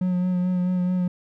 triangle tone with vibrato, 181.1 Hz, F#3, 37 cents flat, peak -18 dBFS, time 0.01-1.08 s, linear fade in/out 5 ms, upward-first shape sine, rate 4.6 Hz, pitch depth 21 cents each way, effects none

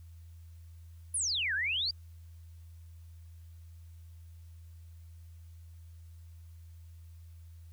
sine exponential two-way sweep, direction down then up, 10830 to 1504 to 4851 Hz, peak -29 dBFS, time 1.14-1.91 s, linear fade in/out 5 ms, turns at 1.54 s, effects added 83 Hz sine -48 dBFS peak until 7.72 s + white hiss -70 dBFS RMS until 7.72 s

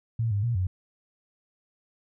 sine tone with pitch steps, 114.3 / 101.5 / 118.7 / 92.3 Hz, A#2 / G#2 / A#2 / F#2, -34 / -39 / +32 / -4 cents, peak -23 dBFS, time 0.19-0.67 s, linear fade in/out 5 ms, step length 120 ms, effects none

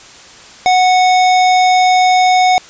square tone, 737 Hz, F#5, 7 cents flat, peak -8 dBFS, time 0.66-2.58 s, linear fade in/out 0 ms, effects white hiss -37 dBFS RMS until 2.69 s + resampled to 16000 Hz

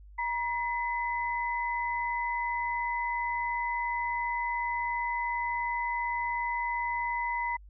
sine tone pair together, 951.4 / 2016 Hz, A#5 / B6, +35 / +35 cents, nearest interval octave + minor second, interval 1300 cents, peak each -30 / -33 dBFS, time 0.18-7.57 s, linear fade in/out 10 ms, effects added 50 Hz sine -48 dBFS peak until 7.69 s

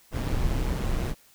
brown noise with amplitude modulation, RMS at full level -24 dBFS, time 0.11-1.15 s, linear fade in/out 50 ms, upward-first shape sine, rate 128 Hz, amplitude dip 50%, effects white hiss -58 dBFS RMS until 1.34 s

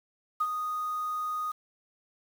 sine tone with ADSR envelope, 1240 Hz, D#6, 6 cents flat, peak -22 dBFS, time 0.4-1.52 s, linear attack 11 ms, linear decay 48 ms, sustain -7 dB, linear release 10 ms, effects tanh soft clip ceiling -18 dBFS + 8-bit

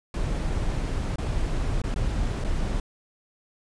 brown noise with dropouts, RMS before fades -26 dBFS, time 0.14-2.8 s, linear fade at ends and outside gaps 2 ms, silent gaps 1.159-1.183 / 1.818-1.838 / 1.943-1.96 / 2.44-2.446 s, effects resampled to 22050 Hz

